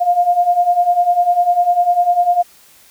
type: beating tone pair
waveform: sine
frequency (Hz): 698.5 / 708.5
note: F5 / F5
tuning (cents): 0 / +25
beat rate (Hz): 10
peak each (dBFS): -16 / -12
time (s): 0-2.43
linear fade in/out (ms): 20
effects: white hiss -47 dBFS RMS until 2.9 s